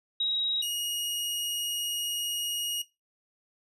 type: tone pair in turn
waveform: sine / sawtooth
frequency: 3819 / 2877 Hz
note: A#7 / F#7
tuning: +41 / -49 cents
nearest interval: perfect fourth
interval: 490 cents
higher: first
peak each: -25 dBFS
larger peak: neither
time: 0.2-0.62 / 0.62-2.82 s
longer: second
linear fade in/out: 5 ms
effects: noise-tail reverb RT60 0.2 s tail -17 dB re dry + resampled to 32000 Hz